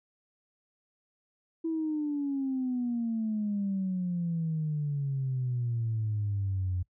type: exponential sweep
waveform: sine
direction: down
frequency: 329.6 to 89.2 Hz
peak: -27 dBFS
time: 1.64-6.83 s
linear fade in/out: 10 ms
effects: noise-tail reverb RT60 0.1 s tail -22 dB re dry + tanh soft clip ceiling -23 dBFS